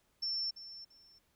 sine tone with echo, 5390 Hz, E8, 38 cents sharp, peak -33 dBFS, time 0.22-0.51 s, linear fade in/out 10 ms, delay 340 ms, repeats 2, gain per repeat -13 dB, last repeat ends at 1.19 s, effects pink hiss -74 dBFS RMS until 1.35 s

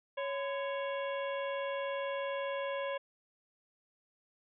harmonic tone with a mistuned harmonic, 554.4 Hz, C#5, in tune, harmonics 1 / 2 / 3 / 4 / 5 / 6, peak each -35 / -41 / -45 / -47 / -49 / -51 dBFS, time 0.17-2.98 s, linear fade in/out 10 ms, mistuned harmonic 2, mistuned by -150 cents, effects none

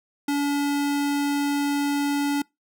square tone, 285.8 Hz, D4, 47 cents flat, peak -22 dBFS, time 0.28-2.42 s, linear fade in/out 5 ms, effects noise-tail reverb RT60 0.2 s tail -25 dB re dry

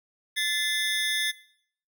square tone cluster, 1743 / 2059 / 3462 / 3660 Hz, A6 / C7 / A7 / A#7, -17 / -28 / -29 / -32 cents, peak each -31 dBFS, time 0.36-1.32 s, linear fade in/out 20 ms, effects noise-tail reverb RT60 0.6 s tail -18 dB re dry

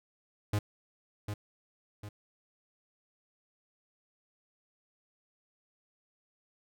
45% pulse tone with echo, 103.83 Hz, G#2, in tune, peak -27 dBFS, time 0.53-0.59 s, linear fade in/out 5 ms, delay 750 ms, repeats 2, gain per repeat -7 dB, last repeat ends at 2.09 s, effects none

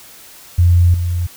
sine tone with level steps, 87.31 Hz, F2, in tune, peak -7 / -15 dBFS, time 0.58-1.27 s, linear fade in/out 10 ms, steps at 0.94 s, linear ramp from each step 2 ms, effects white hiss -40 dBFS RMS until 1.36 s

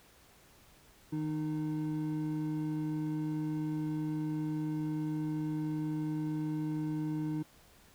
triangle tone pair together, 155.56 / 307 Hz, D#3 / D#4, 0 / -23 cents, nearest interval octave, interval 1177 cents, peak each -34 / -32 dBFS, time 1.12-7.43 s, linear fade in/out 10 ms, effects pink hiss -61 dBFS RMS until 7.94 s

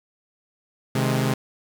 sawtooth chord, Ab major, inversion first, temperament equal with one note detuned, 130.81 / 155.56 / 208.5 Hz, C3 / Eb3 / Ab3, 0 / 0 / +7 cents, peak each -18 / -24 / -22 dBFS, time 0.95-1.34 s, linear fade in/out 5 ms, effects 8-bit

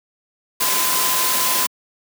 sine tone in noise, 1022 Hz, C6, 41 cents flat, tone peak -25 dBFS, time 0.6-1.67 s, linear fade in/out 10 ms, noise white, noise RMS -19 dBFS, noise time 0.6-1.67 s, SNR -9 dB, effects high-pass 200 Hz 12 dB/octave

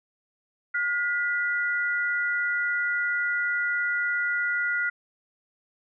sine tone pair together, 1431.9 / 1975.5 Hz, F6 / B6, +43 / 0 cents, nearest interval tritone, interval 557 cents, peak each -25 / -28 dBFS, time 0.74-4.9 s, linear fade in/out 10 ms, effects none

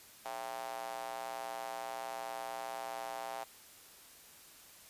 square tone with high-pass filter, 60.7 Hz, B1, 29 cents flat, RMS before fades -42 dBFS, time 0.25-3.44 s, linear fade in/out 5 ms, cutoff 750 Hz, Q 4.3, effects white hiss -57 dBFS RMS until 4.89 s + resampled to 32000 Hz

